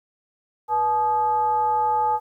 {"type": "tone with frequency modulation", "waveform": "sine", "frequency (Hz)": 860, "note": "A5", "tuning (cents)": -40, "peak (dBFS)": -18, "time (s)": [0.68, 2.2], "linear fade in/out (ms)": 50, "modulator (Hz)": 376, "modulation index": 0.5, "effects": ["10-bit"]}